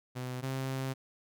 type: tone pair in turn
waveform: sawtooth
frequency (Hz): 126.8 / 132.67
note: B2 / C3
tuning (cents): +46 / +24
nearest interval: minor second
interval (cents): 78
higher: second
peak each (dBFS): -32 / -29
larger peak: second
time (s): 0.15-0.42 / 0.42-0.94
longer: second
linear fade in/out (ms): 20
effects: none